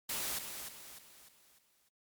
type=noise with echo; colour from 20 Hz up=white; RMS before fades=-37 dBFS; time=0.09-0.39 s; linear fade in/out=5 ms; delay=300 ms; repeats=5; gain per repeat=-7 dB; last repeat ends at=1.89 s; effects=MP3 96 kbps